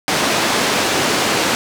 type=band-pass noise; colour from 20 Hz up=pink; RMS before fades=-17 dBFS; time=0.08-1.55 s; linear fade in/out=0 ms; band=250 to 7000 Hz; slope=12 dB/octave; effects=none